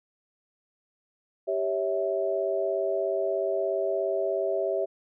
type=chord; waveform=sine; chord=C# diminished; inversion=second; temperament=equal with one note detuned; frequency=392 / 554.4 / 651.3 Hz; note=G4 / C#5 / E5; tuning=0 / 0 / -21 cents; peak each=-29 / -30 / -28 dBFS; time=1.47-4.86 s; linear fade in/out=20 ms; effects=none